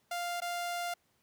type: tone with dropouts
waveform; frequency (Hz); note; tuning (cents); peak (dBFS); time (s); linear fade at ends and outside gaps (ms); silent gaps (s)
sawtooth; 698.5; F5; 0; -30; 0.11-0.94; 5; 0.404-0.418
effects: pink hiss -73 dBFS RMS until 1.22 s + high-pass 80 Hz 12 dB/octave